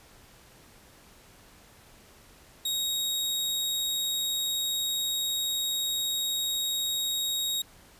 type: tone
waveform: sawtooth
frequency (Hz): 3772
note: A#7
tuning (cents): +20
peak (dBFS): -24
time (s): 2.65-7.62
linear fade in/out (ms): 5
effects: pink hiss -55 dBFS RMS until 7.99 s + resampled to 32000 Hz